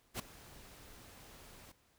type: noise with ADSR envelope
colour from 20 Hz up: pink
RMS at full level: -37 dBFS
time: 0.14-1.72 s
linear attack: 54 ms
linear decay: 7 ms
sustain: -19 dB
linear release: 6 ms
effects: pink hiss -71 dBFS RMS until 1.98 s